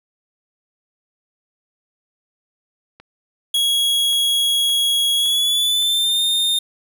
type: click train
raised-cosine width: 0.3 ms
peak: -25 dBFS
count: 6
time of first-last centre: 3-5.825 s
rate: 1.77 Hz
type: tone with pitch glide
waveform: 45% pulse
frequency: 3322 to 3644 Hz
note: G#7 to A#7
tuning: 0 to -40 cents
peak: -15 dBFS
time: 3.54-6.59 s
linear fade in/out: 5 ms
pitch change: +160 cents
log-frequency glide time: 5.15-6.22 s
effects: none